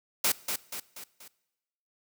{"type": "noise with echo", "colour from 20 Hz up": "white", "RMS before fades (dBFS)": -25, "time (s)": [0.24, 0.32], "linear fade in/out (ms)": 5, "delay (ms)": 240, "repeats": 4, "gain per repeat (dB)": -6, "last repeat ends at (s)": 1.28, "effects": ["noise-tail reverb RT60 1.0 s tail -21 dB re dry", "high-pass 150 Hz 12 dB/octave"]}